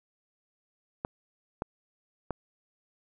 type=clicks; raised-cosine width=1 ms; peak=-17 dBFS; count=3; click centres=1.049 / 1.621 / 2.307 s; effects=none